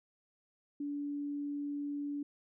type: tone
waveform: sine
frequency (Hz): 288.1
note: D4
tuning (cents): -33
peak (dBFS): -35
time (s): 0.8-2.23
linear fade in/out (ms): 5
effects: none

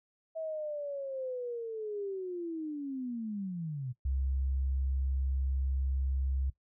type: linear sweep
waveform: sine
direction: down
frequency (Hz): 650 to 120.7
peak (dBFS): -34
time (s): 0.35-3.93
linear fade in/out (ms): 20
type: tone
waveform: sine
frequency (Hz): 66.7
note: C2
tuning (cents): +34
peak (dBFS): -29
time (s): 4.05-6.5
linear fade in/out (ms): 5
effects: noise-tail reverb RT60 0.1 s tail -17 dB re dry

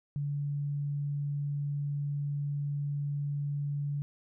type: tone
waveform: sine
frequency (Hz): 143.8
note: D3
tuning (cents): -36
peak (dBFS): -30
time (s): 0.16-4.02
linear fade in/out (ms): 0
effects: none

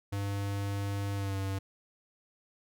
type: tone with pitch glide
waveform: square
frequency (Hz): 100 to 97.04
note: G2 to G2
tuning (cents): +35 to -17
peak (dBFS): -32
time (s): 0.12-1.59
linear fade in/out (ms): 10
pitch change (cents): -52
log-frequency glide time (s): 1.15-1.37
effects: none

